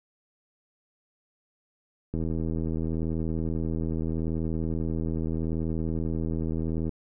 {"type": "click train", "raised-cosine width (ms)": 3, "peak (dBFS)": -18, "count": 385, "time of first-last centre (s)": [2.14, 6.892], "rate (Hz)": 80.8, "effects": []}